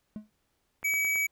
triangle tone with exponential decay, 213 Hz, G#3, 44 cents sharp, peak -30 dBFS, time 0.16-0.3 s, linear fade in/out 0 ms, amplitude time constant 30 ms
click train, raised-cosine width 0.5 ms, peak -29 dBFS, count 4, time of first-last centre 0.83-1.158 s, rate 9.16 Hz
square tone, 2278 Hz, C#7, 47 cents sharp, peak -26 dBFS, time 0.84-1.27 s, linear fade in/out 10 ms
effects pink hiss -75 dBFS RMS until 1.31 s

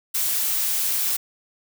blue noise, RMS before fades -23 dBFS, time 0.14-1.17 s, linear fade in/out 10 ms, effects none

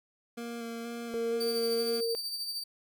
25% pulse tone with vibrato, 233.1 Hz, A#3, in tune, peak -33 dBFS, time 0.37-2.01 s, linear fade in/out 10 ms, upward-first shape square, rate 2.1 Hz, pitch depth 13 cents each way
sine tone, 461.6 Hz, A#4, 17 cents flat, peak -29 dBFS, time 1.14-2.15 s, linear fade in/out 0 ms
40% pulse tone with tremolo, 4626 Hz, D8, 27 cents flat, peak -31 dBFS, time 1.4-2.64 s, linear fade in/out 10 ms, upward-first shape sine, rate 13 Hz, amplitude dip 45%
effects none

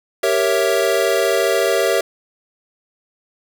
square chord, G diminished seventh, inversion none, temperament equal, 392 / 466.2 / 554.4 / 659.3 Hz, G4 / Bb4 / Db5 / Fb5, 0 / 0 / 0 / 0 cents, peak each -21 dBFS, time 0.23-2.01 s, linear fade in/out 5 ms, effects none

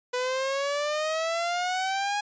sawtooth exponential sweep, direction up, 493.9 to 830.6 Hz, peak -22 dBFS, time 0.13-2.21 s, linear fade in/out 10 ms, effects resampled to 16000 Hz

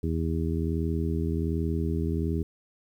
harmonic tone, 81.3 Hz, E2, 23 cents flat, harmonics 1 / 2 / 3 / 4 / 5, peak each -28 / -31 / -33 / -34 / -35 dBFS, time 0.03-2.43 s, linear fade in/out 5 ms, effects 10-bit

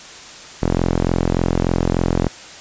sawtooth tone with band-pass filter, 43.41 Hz, F1, 10 cents flat, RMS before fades -18 dBFS, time 0.62-2.28 s, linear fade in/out 0 ms, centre 330 Hz, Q 0.56, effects white hiss -37 dBFS RMS until 2.6 s + resampled to 16000 Hz

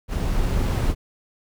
brown noise with level ramp, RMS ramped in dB -23 to -20 dBFS, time 0.08-0.95 s, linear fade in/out 50 ms, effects none

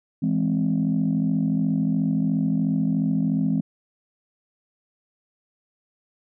sine chord, E augmented, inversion none, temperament equal, 164.81 / 207.7 / 261.6 Hz, E3 / G#3 / B#3, 0 / 0 / 0 cents, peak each -23 dBFS, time 0.22-3.61 s, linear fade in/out 10 ms, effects tanh soft clip ceiling -13 dBFS

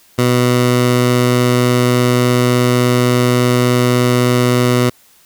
15% pulse tone, 123.47 Hz, B2, in tune, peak -4 dBFS, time 0.18-4.9 s, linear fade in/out 10 ms, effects white hiss -49 dBFS RMS until 5.25 s

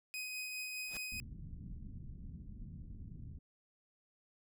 sawtooth tone with tremolo, 2508 Hz, D#7, 13 cents sharp, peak -36 dBFS, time 0.14-1.2 s, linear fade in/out 0 ms, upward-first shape triangle, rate 4.9 Hz, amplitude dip 30%
pink noise with exponential growth, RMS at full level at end -44 dBFS, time 0.83-0.97 s, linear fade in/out 0 ms, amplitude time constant 29 ms
pink low-pass noise, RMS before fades -48 dBFS, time 1.12-3.39 s, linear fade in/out 2 ms, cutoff 210 Hz, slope 24 dB/octave
effects none

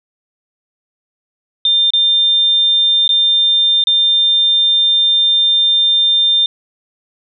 sine tone with dropouts, 3600 Hz, A7, 39 cents sharp, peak -9 dBFS, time 1.65-6.46 s, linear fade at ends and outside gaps 2 ms, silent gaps 1.905-1.935 / 3.078-3.091 / 3.839-3.87 s, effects none

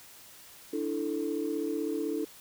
sine chord, D suspended second, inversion none, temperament equal, 293.7 / 329.6 / 440 Hz, D4 / E4 / A4, 0 / 0 / 0 cents, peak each -33 dBFS, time 0.73-2.25 s, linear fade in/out 5 ms, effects tanh soft clip ceiling -21 dBFS + white hiss -52 dBFS RMS until 2.4 s

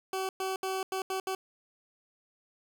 20% pulse tone bursts at uneven times, 380 Hz, F#4, 46 cents sharp, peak -26 dBFS, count 6, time 0.13-0.29 / 0.4-0.56 / 0.63-0.83 / 0.92-1.02 / 1.1-1.2 / 1.27-1.35 s, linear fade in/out 2 ms, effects none

